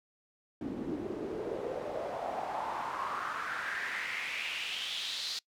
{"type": "noise with band-pass filter sweep", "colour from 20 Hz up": "pink", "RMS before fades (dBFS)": -37, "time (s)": [0.61, 5.39], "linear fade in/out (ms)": 2, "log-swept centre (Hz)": [260, 4400], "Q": 4.2, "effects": ["noise-tail reverb RT60 0.1 s tail -23 dB re dry"]}